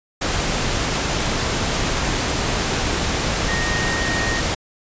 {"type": "tone in noise", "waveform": "sine", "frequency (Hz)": 1859, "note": "A#6", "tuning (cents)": -5, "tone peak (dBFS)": -24, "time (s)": [3.48, 4.41], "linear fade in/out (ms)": 10, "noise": "pink", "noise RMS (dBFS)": -21, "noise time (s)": [0.21, 4.55], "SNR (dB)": -6, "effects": ["resampled to 16000 Hz"]}